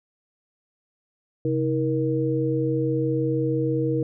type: tone cluster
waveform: sine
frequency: 133.3 / 318.5 / 472.4 Hz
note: C3 / D#4 / A#4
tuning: +33 / +41 / +23 cents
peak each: -25 dBFS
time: 1.45-4.03 s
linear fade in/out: 2 ms
effects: none